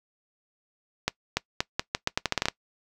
accelerating click train, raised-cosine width 0.2 ms, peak -6 dBFS, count 13, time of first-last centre 1.08-2.485 s, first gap 290 ms, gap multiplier 0.81, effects noise-tail reverb RT60 0.1 s tail -22 dB re dry

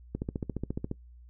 click train, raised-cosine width 3 ms, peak -19 dBFS, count 12, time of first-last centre 0.15-0.914 s, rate 14.4 Hz, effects noise-tail reverb RT60 0.1 s tail -21 dB re dry + added 60 Hz sine -49 dBFS peak until 1.29 s

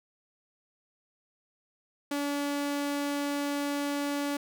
sawtooth tone, 286.3 Hz, D4, 44 cents flat, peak -25 dBFS, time 2.11-4.37 s, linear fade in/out 5 ms, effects none

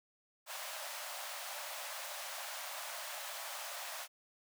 pink high-pass noise, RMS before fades -44 dBFS, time 0.46-4.08 s, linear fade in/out 50 ms, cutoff 560 Hz, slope 96 dB/octave, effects none

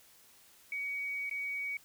sine tone with dropouts, 2255 Hz, C#7, 29 cents sharp, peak -34 dBFS, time 0.72-1.77 s, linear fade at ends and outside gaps 2 ms, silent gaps 1.296-1.311 s, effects white hiss -61 dBFS RMS until 1.84 s

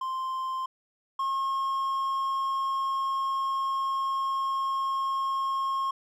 triangle tone pair in turn, 1046.5 / 1079 Hz, C6 / C#6, 0 / -47 cents, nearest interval minor second, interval 53 cents, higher second, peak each -27 / -24 dBFS, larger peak second, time 0.01-0.66 / 1.19-5.91 s, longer second, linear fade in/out 5 ms, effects none

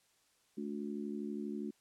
harmonic tone, 72.4 Hz, D2, 24 cents flat, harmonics 3 / 4 / 5, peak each -40 / -43 / -44 dBFS, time 0.57-1.71 s, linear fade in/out 10 ms, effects white hiss -72 dBFS RMS until 1.8 s + low-pass 10000 Hz 12 dB/octave

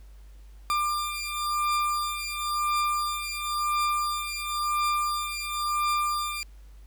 40% pulse beating tone pair, 1193 / 1193.96 Hz, D6 / D6, +27 / +28 cents, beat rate 0.96 Hz, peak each -28 / -28 dBFS, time 0.7-6.43 s, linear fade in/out 0 ms, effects added 50 Hz sine -45 dBFS peak until 6.86 s + pink hiss -63 dBFS RMS until 6.86 s

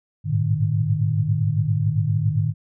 sine tone cluster, 101.1 / 108.5 / 118.8 / 152 Hz, G#2 / A2 / A#2 / D#3, -46 / -24 / +33 / -40 cents, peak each -25 / -22 / -27 / -22 dBFS, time 0.24-2.54 s, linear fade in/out 50 ms, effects none

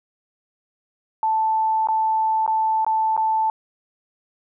sine tone with dropouts, 880 Hz, A5, in tune, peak -17 dBFS, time 1.23-3.5 s, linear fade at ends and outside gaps 1 ms, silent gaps 1.872-1.886 / 2.464-2.477 / 2.847-2.865 / 3.166-3.176 s, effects none

